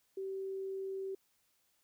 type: tone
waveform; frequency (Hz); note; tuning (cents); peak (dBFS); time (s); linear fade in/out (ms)
sine; 385.5; G4; -29; -37; 0.17-1.15; 5
effects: white hiss -75 dBFS RMS until 1.83 s